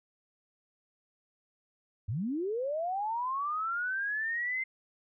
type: linear sweep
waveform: sine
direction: up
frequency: 87.31 to 2093 Hz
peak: -30 dBFS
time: 2.08-4.64 s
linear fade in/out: 10 ms
effects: none